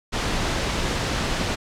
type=noise; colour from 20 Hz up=pink; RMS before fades=-24 dBFS; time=0.12-1.56 s; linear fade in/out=20 ms; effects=low-pass 6000 Hz 12 dB/octave